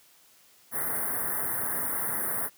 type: band-stop noise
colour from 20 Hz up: white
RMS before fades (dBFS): -30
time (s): 0.71-2.5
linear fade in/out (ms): 50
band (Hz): 2000 to 9200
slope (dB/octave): 96
effects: white hiss -59 dBFS RMS until 2.57 s + high-pass 100 Hz 12 dB/octave